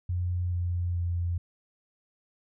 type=tone with pitch steps; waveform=sine; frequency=89 / 87.88 / 86.77 Hz; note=F2 / F2 / F2; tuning=+33 / +11 / -11 cents; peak=-26 dBFS; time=0.09-1.38 s; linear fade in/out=5 ms; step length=430 ms; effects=none